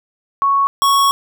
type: tone pair in turn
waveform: sine / square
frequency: 1108.7 / 1108.7 Hz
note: C#6 / C#6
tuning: 0 / 0 cents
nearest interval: unison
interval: 0 cents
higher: neither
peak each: -11 dBFS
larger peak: neither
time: 0.42-0.67 / 0.82-1.11 s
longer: second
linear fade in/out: 0 ms
effects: none